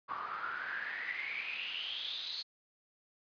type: noise with band-pass filter sweep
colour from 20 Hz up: pink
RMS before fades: -40 dBFS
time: 0.08-2.43 s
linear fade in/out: 20 ms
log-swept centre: 1100 to 4300 Hz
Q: 9.7
effects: resampled to 11025 Hz